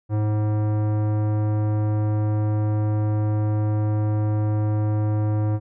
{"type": "tone with tanh clipping", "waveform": "sine", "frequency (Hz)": 106.2, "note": "G#2", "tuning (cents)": 39, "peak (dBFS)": -21, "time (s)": [0.09, 5.6], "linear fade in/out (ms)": 50, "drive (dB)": 17, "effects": []}